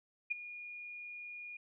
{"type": "tone with ADSR envelope", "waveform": "sine", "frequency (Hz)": 2435, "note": "D#7", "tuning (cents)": -38, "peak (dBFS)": -29, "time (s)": [0.3, 1.57], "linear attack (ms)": 16, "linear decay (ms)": 14, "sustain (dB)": -15, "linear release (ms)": 5, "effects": []}